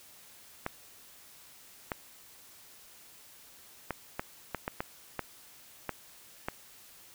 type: clicks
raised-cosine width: 0.5 ms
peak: -17 dBFS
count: 10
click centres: 0.664 / 1.918 / 3.907 / 4.195 / 4.547 / 4.679 / 4.805 / 5.193 / 5.893 / 6.485 s
effects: white hiss -55 dBFS RMS until 7.14 s